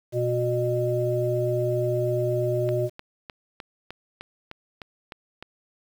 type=harmonic tone; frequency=121.8 Hz; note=B2; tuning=24 cents flat; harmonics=1 / 3 / 5; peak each=-26 / -26 / -26 dBFS; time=0.12-2.9 s; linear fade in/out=50 ms
type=click train; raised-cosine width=0.3 ms; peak=-21 dBFS; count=10; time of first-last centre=2.69-5.426 s; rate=3.29 Hz
effects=8-bit